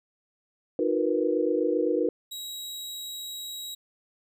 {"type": "chord", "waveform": "sine", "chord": "B major seventh", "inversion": "first", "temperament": "equal with one note detuned", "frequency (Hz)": [311.1, 361.1, 466.2, 493.9], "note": ["D#4", "F#4", "A#4", "B4"], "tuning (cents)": [0, -42, 0, 0], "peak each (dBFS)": -28, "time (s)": [0.79, 2.09], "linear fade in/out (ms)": 2}
{"type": "tone", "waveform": "sawtooth", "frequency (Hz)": 3841, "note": "B7", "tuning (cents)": -49, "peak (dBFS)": -32, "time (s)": [2.31, 3.75], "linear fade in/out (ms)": 10}
{"effects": []}